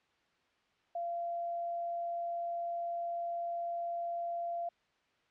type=tone; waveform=sine; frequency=687 Hz; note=F5; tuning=29 cents flat; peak=-34 dBFS; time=0.95-4.69 s; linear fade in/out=5 ms; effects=white hiss -72 dBFS RMS until 5.3 s + low-pass 3000 Hz 12 dB/octave